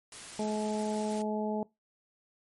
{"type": "noise", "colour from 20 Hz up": "white", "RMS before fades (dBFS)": -45, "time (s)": [0.12, 1.22], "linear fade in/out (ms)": 2}
{"type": "harmonic tone", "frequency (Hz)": 213.3, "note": "G#3", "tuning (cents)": 46, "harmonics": [1, 2, 3, 4], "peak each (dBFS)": [-32, -35, -37, -38], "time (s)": [0.39, 1.63], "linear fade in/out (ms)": 2}
{"effects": ["noise-tail reverb RT60 0.2 s tail -22 dB re dry", "MP3 48 kbps"]}